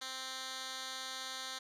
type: tone with band-pass filter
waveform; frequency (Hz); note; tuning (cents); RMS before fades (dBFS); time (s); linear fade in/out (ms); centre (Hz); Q
10% pulse; 261.6; C4; 0; -43; 0.01-1.59; 10; 4300; 1.2
effects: none